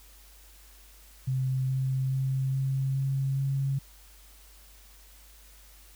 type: tone with pitch steps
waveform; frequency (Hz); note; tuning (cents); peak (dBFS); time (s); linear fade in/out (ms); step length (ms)
sine; 130.81 / 131.95 / 133.1 / 134.25 / 135.42 / 136.6; C3 / C3 / C3 / C3 / C#3 / C#3; 0 / +15 / +30 / +45 / -40 / -25; -25; 1.27-3.79; 10; 420
effects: added 50 Hz sine -53 dBFS peak until 5.95 s + white hiss -56 dBFS RMS until 5.95 s